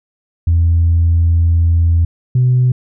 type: tone pair in turn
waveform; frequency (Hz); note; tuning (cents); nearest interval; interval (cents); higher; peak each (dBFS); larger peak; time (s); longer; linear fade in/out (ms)
sine; 83.9 / 125.93; E2 / B2; +31 / +34; perfect fifth; 703; second; -7; neither; 0.47-2.05 / 2.35-2.72; first; 5
effects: tanh soft clip ceiling -5 dBFS